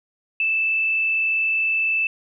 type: tone with frequency modulation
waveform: sine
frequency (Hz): 2637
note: E7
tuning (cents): 0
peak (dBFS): -18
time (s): 0.4-2.07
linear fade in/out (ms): 2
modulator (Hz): 41.5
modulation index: 0.43
effects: none